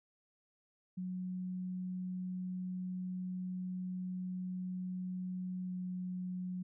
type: tone with pitch glide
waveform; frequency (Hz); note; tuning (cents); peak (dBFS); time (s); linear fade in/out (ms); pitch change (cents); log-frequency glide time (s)
sine; 183.3 to 182.24; F#3 to F#3; -16 to -26; -37; 0.97-6.63; 10; -10; 5.66-5.71
effects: none